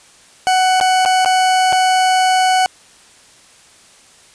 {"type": "tone with dropouts", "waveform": "40% pulse", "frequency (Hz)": 745, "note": "F#5", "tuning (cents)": 12, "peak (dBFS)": -10, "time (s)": [0.47, 2.66], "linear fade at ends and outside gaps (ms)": 0, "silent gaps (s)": [[0.801, 0.811], [1.051, 1.059], [1.248, 1.259], [1.725, 1.729]], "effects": ["white hiss -46 dBFS RMS until 4.34 s", "resampled to 22050 Hz"]}